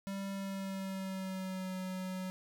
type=tone with pitch glide; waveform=square; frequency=196 to 186.07 Hz; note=G3 to F#3; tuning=0 to +10 cents; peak=-38 dBFS; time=0.07-2.3 s; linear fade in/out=0 ms; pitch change=-90 cents; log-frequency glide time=0.33-1.76 s; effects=none